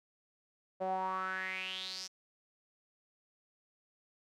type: tone with band-pass filter sweep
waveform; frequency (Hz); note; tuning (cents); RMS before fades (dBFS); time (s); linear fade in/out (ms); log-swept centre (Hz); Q
sawtooth; 187.6; F#3; +24; -38; 0.8-2.08; 20; 610 to 5700; 6.3
effects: none